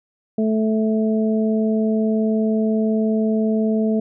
harmonic tone, 218.6 Hz, A3, 11 cents flat, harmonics 1 / 2 / 3, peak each -17 / -23 / -27 dBFS, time 0.38-4 s, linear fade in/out 5 ms, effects none

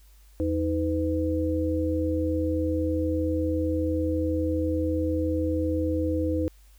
sine tone cluster, 82.7 / 314.6 / 503 Hz, E2 / D#4 / B4, +6 / +19 / +32 cents, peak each -28 / -26 / -29 dBFS, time 0.4-6.48 s, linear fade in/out 0 ms, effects added 50 Hz sine -51 dBFS peak until 6.78 s + white hiss -62 dBFS RMS until 6.78 s

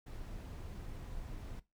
brown noise, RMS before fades -45 dBFS, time 0.06-1.6 s, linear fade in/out 10 ms, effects noise-tail reverb RT60 0.2 s tail -17 dB re dry

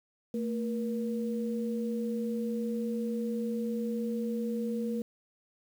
sine tone pair together, 224.8 / 476.3 Hz, A3 / A#4, +37 / +37 cents, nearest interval octave + minor second, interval 1300 cents, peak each -31 / -35 dBFS, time 0.34-5.02 s, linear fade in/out 2 ms, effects 9-bit

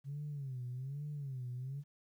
sine tone with vibrato, 135.4 Hz, C#3, 40 cents flat, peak -38 dBFS, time 0.04-1.84 s, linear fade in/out 50 ms, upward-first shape sine, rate 1.2 Hz, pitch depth 160 cents each way, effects tanh soft clip ceiling -35 dBFS + 12-bit

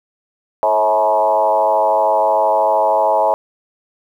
sine tone with frequency modulation, 749 Hz, F#5, 21 cents sharp, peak -11 dBFS, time 0.63-3.34 s, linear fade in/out 0 ms, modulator 103 Hz, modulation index 2.2, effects 8-bit

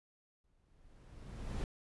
brown noise with exponential growth, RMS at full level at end -36 dBFS, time 0.44-1.64 s, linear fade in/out 1 ms, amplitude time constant 260 ms, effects resampled to 24000 Hz

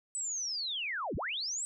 sine linear two-way sweep, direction down then up, 8130 to 32.7 to 8130 Hz, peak -33 dBFS, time 0.15-1.65 s, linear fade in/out 0 ms, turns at 1.16 s, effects none

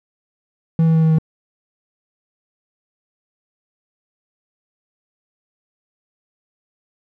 triangle tone with pitch steps, 163.1 / 161.97 / 160.85 / 159.74 / 158.64 Hz, E3 / E3 / E3 / D#3 / D#3, -18 / -30 / -42 / +46 / +34 cents, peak -9 dBFS, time 0.79-1.185 s, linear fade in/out 2 ms, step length 79 ms, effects none

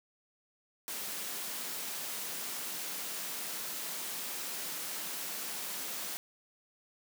white high-pass noise, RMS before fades -39 dBFS, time 0.88-6.17 s, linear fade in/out 0 ms, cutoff 150 Hz, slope 96 dB/octave, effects none

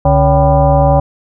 sine tone with frequency modulation, 355.7 Hz, F4, 32 cents sharp, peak -6 dBFS, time 0.05-1 s, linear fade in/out 5 ms, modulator 211 Hz, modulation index 2.4, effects none

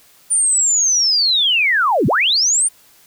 sine linear two-way sweep, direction down then up, 9280 to 103.83 to 9280 Hz, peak -12 dBFS, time 0.3-2.69 s, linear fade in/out 20 ms, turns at 2.07 s, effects white hiss -50 dBFS RMS until 3.06 s

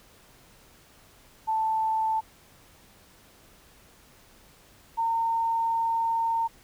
sine tone pair in turn, 882 / 913.3 Hz, A5 / A#5, +4 / -36 cents, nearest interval minor second, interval 60 cents, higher second, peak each -23 dBFS, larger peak neither, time 1.47-2.21 / 4.97-6.48 s, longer second, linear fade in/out 20 ms, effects pink hiss -56 dBFS RMS until 6.63 s

